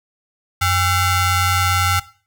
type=ring-modulated tone; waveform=sawtooth; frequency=716 Hz; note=F5; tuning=43 cents sharp; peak=-8 dBFS; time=0.61-2 s; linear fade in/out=10 ms; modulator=625 Hz; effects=noise-tail reverb RT60 0.4 s tail -17 dB re dry